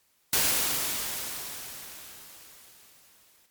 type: noise with exponential decay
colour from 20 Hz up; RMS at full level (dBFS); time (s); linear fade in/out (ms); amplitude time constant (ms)
white; -23; 0.33-3.46; 2; 680
effects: white hiss -68 dBFS RMS until 3.5 s + MP3 96 kbps